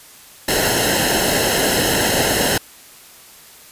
pink noise with comb filter, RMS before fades -17 dBFS, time 0.48-2.58 s, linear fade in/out 5 ms, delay 0.85 ms, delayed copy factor -0.8, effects white hiss -43 dBFS RMS until 3.71 s + resampled to 32000 Hz

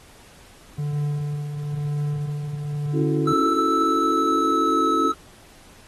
triangle tone with tremolo, 146.7 Hz, D3, 2 cents flat, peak -19 dBFS, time 0.78-3.33 s, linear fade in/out 5 ms, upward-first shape triangle, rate 1 Hz, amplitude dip 55%
sine chord, F# minor seventh, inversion second, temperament equal, 277.2 / 329.6 / 370 / 440 Hz, C#4 / E4 / F#4 / A4, 0 / 0 / 0 / 0 cents, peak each -26 / -24 / -29 / -27 dBFS, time 2.92-5.13 s, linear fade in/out 50 ms
triangle tone with pitch glide, 1319 to 1299.3 Hz, E6 to E6, +1 to -25 cents, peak -18 dBFS, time 3.27-5.12 s, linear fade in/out 5 ms, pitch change -26 cents, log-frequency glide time 3.53-4.85 s
effects pink hiss -50 dBFS RMS until 5.87 s + AAC 32 kbps

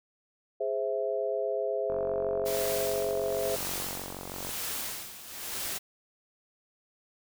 sine chord, Ab augmented, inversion none, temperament equal, 415.3 / 523.3 / 659.3 Hz, Ab4 / C5 / E5, 0 / 0 / 0 cents, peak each -32 dBFS, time 0.6-3.56 s, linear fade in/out 10 ms
click train, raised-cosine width 1 ms, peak -25 dBFS, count 121, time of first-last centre 1.9-4.492 s, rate 46.3 Hz
white noise with tremolo, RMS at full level -34 dBFS, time 2.45-5.79 s, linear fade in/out 20 ms, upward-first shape sine, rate 1 Hz, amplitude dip 75%
effects none

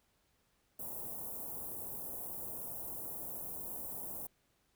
white band-stop noise, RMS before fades -43 dBFS, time 0.79-4.27 s, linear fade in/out 5 ms, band 840 to 11000 Hz, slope 24 dB/octave, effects pink hiss -75 dBFS RMS until 4.75 s

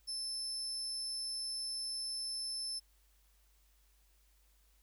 35% pulse tone, 5274 Hz, E8, in tune, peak -35 dBFS, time 0.07-2.8 s, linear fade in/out 20 ms, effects added 50 Hz sine -67 dBFS peak until 4.82 s + white hiss -73 dBFS RMS until 4.82 s

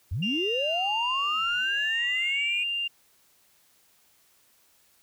sine linear sweep, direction up, 69.3 to 2489 Hz, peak -26 dBFS, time 0.11-2.64 s, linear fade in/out 10 ms
sine tone, 2794 Hz, F7, in tune, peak -26 dBFS, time 0.22-2.88 s, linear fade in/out 10 ms
effects tanh soft clip ceiling -18 dBFS + white hiss -63 dBFS RMS until 5.02 s

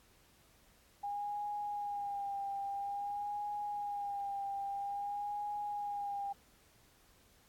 sine tone with vibrato, 811 Hz, G#5, 41 cents flat, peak -36 dBFS, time 1.03-6.33 s, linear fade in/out 10 ms, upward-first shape sine, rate 0.5 Hz, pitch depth 33 cents each way, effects pink hiss -66 dBFS RMS until 7.48 s + AAC 64 kbps

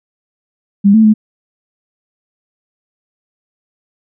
sine tone with pitch steps, 200.4 / 220.6 / 215.1 Hz, G3 / A3 / A3, +38 / +5 / -39 cents, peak -4 dBFS, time 0.84-1.14 s, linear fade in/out 20 ms, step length 100 ms, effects none

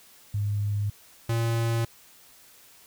sine / square tone pair in turn, 102.8 / 115.39 Hz, G#2 / A#2, -17 / -17 cents, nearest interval major second, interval 200 cents, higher second, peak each -24 dBFS, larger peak neither, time 0.34-0.9 / 1.29-1.85 s, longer neither, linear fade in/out 5 ms, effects white hiss -54 dBFS RMS until 2.86 s

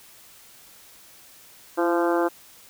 harmonic tone with a mistuned harmonic, 172.5 Hz, F3, 21 cents flat, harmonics 2 / 3 / 4 / 5 / 6 / 7 / 8 / 9, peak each -22 / -26 / -28 / -30 / -32 / -33 / -34 / -35 dBFS, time 1.77-2.29 s, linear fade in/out 20 ms, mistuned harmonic 2, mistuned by -29 cents, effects white hiss -50 dBFS RMS until 2.69 s

